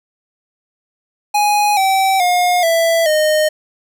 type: tone with pitch steps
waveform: square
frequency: 830.6 / 770.5 / 714.8 / 663.1 / 615.1 Hz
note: G#5 / G5 / F5 / E5 / D#5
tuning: 0 / -30 / +40 / +10 / -20 cents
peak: -12 dBFS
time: 1.34-3.49 s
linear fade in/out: 10 ms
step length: 430 ms
effects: none